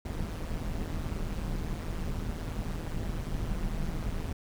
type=noise with amplitude modulation; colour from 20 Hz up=brown; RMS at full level=-30 dBFS; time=0.05-4.33 s; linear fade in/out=5 ms; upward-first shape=sine; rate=161 Hz; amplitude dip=75%; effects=none